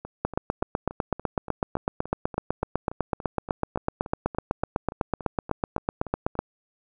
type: two click trains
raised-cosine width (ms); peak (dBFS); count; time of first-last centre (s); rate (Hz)
1; -9 / -22; 50 / 23; 0.25-6.39 / 0.05-6.354; 7.98 / 3.49
effects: none